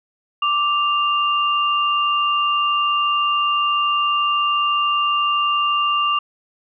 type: tone pair together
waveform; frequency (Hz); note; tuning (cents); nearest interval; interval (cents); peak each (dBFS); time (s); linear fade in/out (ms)
sine; 1174.7 / 2794; D6 / F7; 0 / 0; octave + minor third; 1500; -17 / -21; 0.42-6.19; 5
effects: none